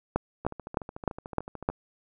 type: two click trains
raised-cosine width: 1 ms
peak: -24 / -10 dBFS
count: 18 / 6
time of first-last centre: 0.45-1.7 / 0.16-1.689 s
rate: 13.6 / 3.27 Hz
effects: none

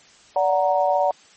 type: chord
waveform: sine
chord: D augmented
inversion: none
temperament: equal with one note detuned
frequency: 579.2 / 740 / 932.3 Hz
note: D5 / F#5 / A#5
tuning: -24 / 0 / 0 cents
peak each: -20 / -20 / -23 dBFS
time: 0.36-1.11 s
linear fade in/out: 2 ms
effects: white hiss -51 dBFS RMS until 1.36 s + MP3 32 kbps

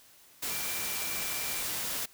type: tone in noise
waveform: sine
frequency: 2349 Hz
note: D7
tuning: in tune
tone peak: -42 dBFS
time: 0.5-1.62 s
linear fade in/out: 10 ms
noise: white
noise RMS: -34 dBFS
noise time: 0.42-2.06 s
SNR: -11 dB
effects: white hiss -58 dBFS RMS until 2.13 s

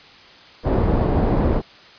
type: low-pass noise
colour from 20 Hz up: pink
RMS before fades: -18 dBFS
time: 0.63-1.62 s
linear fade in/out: 50 ms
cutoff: 630 Hz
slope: 12 dB/octave
effects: white hiss -45 dBFS RMS until 1.98 s + resampled to 11025 Hz

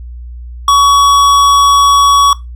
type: tone with tanh clipping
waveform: sine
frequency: 1125 Hz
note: C#6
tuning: 25 cents sharp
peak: -6 dBFS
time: 0.68-2.33 s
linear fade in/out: 2 ms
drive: 16 dB
effects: noise-tail reverb RT60 0.2 s tail -18 dB re dry + added 60 Hz sine -24 dBFS peak until 2.55 s

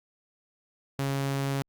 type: tone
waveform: sawtooth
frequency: 137.7 Hz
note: C#3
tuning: 11 cents flat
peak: -23 dBFS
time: 0.99-1.62 s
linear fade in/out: 0 ms
effects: Opus 48 kbps

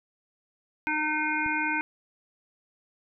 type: harmonic tone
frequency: 305.7 Hz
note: D#4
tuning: 30 cents flat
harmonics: 1 / 3 / 5 / 7 / 8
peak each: -33 / -31 / -30 / -32 / -32 dBFS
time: 0.87-1.81 s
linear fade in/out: 0 ms
type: click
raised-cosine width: 5 ms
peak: -31 dBFS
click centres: 1.462 s
effects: none

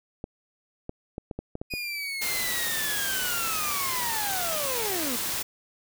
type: clicks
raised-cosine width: 2 ms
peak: -20 dBFS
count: 8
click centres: 0.241 / 0.894 / 1.181 / 1.312 / 1.39 / 1.554 / 1.615 / 1.738 s
type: linear sweep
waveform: 30% pulse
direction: down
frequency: 2489 to 220 Hz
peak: -28 dBFS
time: 1.7-5.17 s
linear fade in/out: 20 ms
type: noise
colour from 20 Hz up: white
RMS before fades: -30 dBFS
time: 2.21-5.43 s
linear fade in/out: 10 ms
effects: none

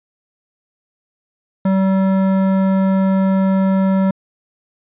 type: tone with hard clipping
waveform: triangle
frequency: 191.6 Hz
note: G3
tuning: 39 cents flat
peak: -14 dBFS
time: 1.65-4.11 s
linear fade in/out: 5 ms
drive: 17 dB
effects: resampled to 8000 Hz

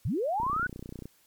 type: linear sweep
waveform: sine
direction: up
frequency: 76.7 to 1515 Hz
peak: -26 dBFS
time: 0.05-0.67 s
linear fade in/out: 5 ms
type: click train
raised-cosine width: 3 ms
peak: -27 dBFS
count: 21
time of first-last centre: 0.4-1.056 s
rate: 30.5 Hz
effects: white hiss -64 dBFS RMS until 1.26 s + MP3 96 kbps

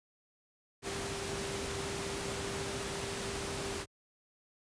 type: tone in noise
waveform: sine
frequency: 395.1 Hz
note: G4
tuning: 14 cents sharp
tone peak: -41 dBFS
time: 0.82-3.86 s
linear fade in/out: 50 ms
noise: pink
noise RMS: -38 dBFS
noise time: 0.82-3.86 s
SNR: -6 dB
effects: high-pass 60 Hz 12 dB/octave + resampled to 22050 Hz

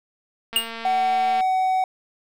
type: click train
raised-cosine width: 0.3 ms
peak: -18 dBFS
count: 201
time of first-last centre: 0.53-1.407 s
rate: 228 Hz
type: tone with exponential decay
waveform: square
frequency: 2836 Hz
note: F7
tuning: 26 cents sharp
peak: -14 dBFS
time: 0.56-0.71 s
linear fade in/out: 1 ms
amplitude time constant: 32 ms
type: tone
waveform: triangle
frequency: 751 Hz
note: F#5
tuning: 26 cents sharp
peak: -16 dBFS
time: 0.85-1.84 s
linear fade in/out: 2 ms
effects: none

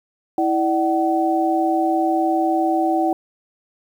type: tone cluster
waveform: sine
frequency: 327 / 596 / 756 Hz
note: E4 / D5 / F#5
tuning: -14 / +25 / +37 cents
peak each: -19 / -25 / -19 dBFS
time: 0.38-3.13 s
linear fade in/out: 2 ms
effects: 8-bit

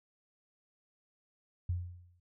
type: tone with exponential decay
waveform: sine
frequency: 88.4 Hz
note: F2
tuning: 22 cents sharp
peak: -28 dBFS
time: 1.69-2.2 s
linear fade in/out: 5 ms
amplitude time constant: 110 ms
effects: none

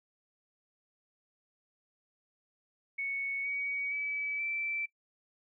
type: tone with pitch steps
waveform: sine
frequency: 2217 / 2254 / 2293 / 2331 Hz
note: C#7 / C#7 / D7 / D7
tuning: 0 / +28 / -42 / -14 cents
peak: -32 dBFS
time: 2.98-4.86 s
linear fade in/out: 10 ms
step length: 470 ms
effects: noise-tail reverb RT60 0.1 s tail -22 dB re dry

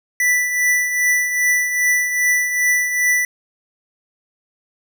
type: tone with tremolo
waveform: square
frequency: 1976 Hz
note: B6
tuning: in tune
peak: -13 dBFS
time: 0.2-3.25 s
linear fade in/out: 2 ms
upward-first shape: triangle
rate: 2.5 Hz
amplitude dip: 60%
effects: none

